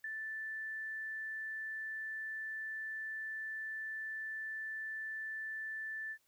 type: tone with ADSR envelope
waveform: sine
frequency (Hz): 1760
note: A6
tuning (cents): 0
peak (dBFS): -37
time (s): 0.04-6.18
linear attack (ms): 4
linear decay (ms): 12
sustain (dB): -2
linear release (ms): 68
effects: white hiss -75 dBFS RMS until 6.27 s